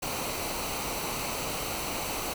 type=noise with comb filter; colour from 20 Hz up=pink; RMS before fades=-33 dBFS; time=0.02-2.34 s; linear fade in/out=10 ms; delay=0.58 ms; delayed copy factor=-0.55; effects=none